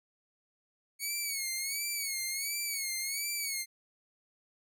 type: tone with vibrato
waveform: 10% pulse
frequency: 2217 Hz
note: C#7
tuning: in tune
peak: -24 dBFS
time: 0.99-3.66 s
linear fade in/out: 50 ms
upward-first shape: sine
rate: 1.4 Hz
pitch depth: 96 cents each way
effects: none